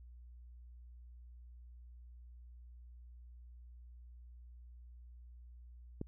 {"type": "click", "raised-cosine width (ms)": 3, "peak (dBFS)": -26, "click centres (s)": 6.014, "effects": ["added 60 Hz sine -52 dBFS peak until 6.07 s"]}